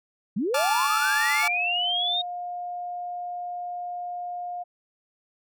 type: linear sweep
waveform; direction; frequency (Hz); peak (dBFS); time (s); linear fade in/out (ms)
sine; up; 169.4 to 3743; -23; 0.36-2.22; 10
type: chord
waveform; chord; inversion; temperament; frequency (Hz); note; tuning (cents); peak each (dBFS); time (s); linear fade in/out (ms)
sawtooth; D minor; second; equal with one note detuned; 863.4 / 1174.7 / 1396.9; A5 / D6 / F6; -33 / 0 / 0; -23 / -25 / -25; 0.54-1.48; 5
type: tone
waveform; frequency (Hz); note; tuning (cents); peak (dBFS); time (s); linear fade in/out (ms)
sine; 710; F5; +28; -30; 1.42-4.64; 20
effects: none